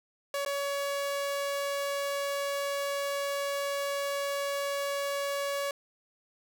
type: tone with dropouts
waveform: sawtooth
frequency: 563 Hz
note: C#5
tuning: 27 cents sharp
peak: -26 dBFS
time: 0.34-5.71 s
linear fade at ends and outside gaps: 2 ms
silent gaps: 0.45-0.461 s
effects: none